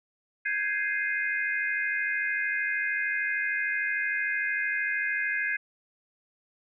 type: chord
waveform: sine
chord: Ab major seventh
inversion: third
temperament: equal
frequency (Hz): 1568 / 1661.2 / 2093 / 2489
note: G6 / Ab6 / C7 / Eb7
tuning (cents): 0 / 0 / 0 / 0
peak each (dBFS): -35 / -29 / -31 / -35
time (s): 0.45-5.57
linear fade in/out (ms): 10
effects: none